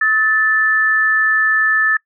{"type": "tone pair together", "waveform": "sine", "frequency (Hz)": [1284.1, 1757], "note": ["E6", "A6"], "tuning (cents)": [-46, -3], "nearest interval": "perfect fourth", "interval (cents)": 543, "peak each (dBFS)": [-20, -12], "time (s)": [0.01, 1.97], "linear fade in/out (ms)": 5, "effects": ["noise-tail reverb RT60 0.1 s tail -24 dB re dry"]}